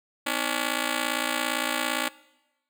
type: ring-modulated tone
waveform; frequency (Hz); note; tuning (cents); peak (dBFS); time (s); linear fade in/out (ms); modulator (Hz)
5% pulse; 284.1; C#4; +43; -11; 0.26-2.09; 10; 28.8
effects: noise-tail reverb RT60 1.0 s tail -22 dB re dry